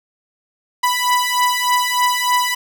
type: beating tone pair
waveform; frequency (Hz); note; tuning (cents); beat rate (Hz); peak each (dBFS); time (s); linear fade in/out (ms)
sawtooth; 987.8 / 991.1; B5 / B5; 0 / +6; 3.3; -14; 0.83-2.55; 10
effects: none